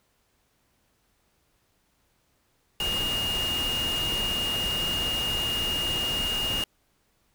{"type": "tone in noise", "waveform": "sine", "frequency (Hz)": 2846, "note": "F7", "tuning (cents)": 32, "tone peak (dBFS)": -26, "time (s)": [2.8, 6.64], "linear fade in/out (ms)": 2, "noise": "pink", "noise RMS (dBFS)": -33, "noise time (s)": [2.8, 6.64], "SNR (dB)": 4, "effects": ["pink hiss -69 dBFS RMS until 7.34 s"]}